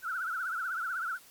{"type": "tone with vibrato", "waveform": "sine", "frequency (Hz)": 1420, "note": "F6", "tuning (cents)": 28, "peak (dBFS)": -31, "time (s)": [0.02, 1.19], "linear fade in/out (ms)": 50, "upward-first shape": "triangle", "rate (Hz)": 16, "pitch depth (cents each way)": 170, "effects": ["white hiss -56 dBFS RMS until 1.3 s", "MP3 96 kbps"]}